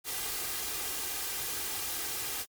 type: noise with comb filter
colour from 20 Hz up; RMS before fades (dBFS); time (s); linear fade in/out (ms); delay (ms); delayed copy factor
white; -35; 0.04-2.46; 50; 2.5; +0.5
effects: MP3 96 kbps